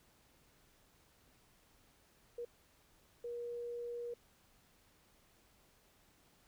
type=tone bursts at uneven times; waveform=sine; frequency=476.9 Hz; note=A#4; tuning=39 cents sharp; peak=-40 dBFS; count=2; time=2.38-2.45 / 3.24-4.14 s; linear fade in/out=5 ms; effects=pink hiss -69 dBFS RMS until 6.47 s